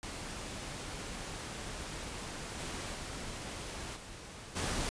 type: noise with level steps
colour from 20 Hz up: pink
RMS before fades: -42 / -40 / -42 / -48 / -35 dBFS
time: 0.03-4.89 s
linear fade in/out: 0 ms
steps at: 2.58 / 2.93 / 3.95 / 4.55 s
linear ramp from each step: 20 ms
effects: resampled to 22050 Hz